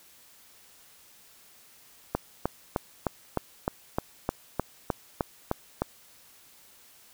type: click train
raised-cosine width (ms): 1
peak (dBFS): -11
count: 13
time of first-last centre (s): 2.15-5.82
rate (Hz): 3.27
effects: white hiss -56 dBFS RMS until 7.13 s